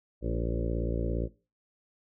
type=harmonic tone with a mistuned harmonic; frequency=57.4 Hz; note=A#1; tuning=26 cents flat; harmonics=1 / 2 / 3 / 4 / 5 / 6 / 7 / 8 / 9 / 10; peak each=-31 / -36 / -39 / -39 / -39 / -39 / -41 / -41 / -41 / -43 dBFS; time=0.21-1.29 s; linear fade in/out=50 ms; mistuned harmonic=5; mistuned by=+24 cents; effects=noise-tail reverb RT60 0.3 s tail -17 dB re dry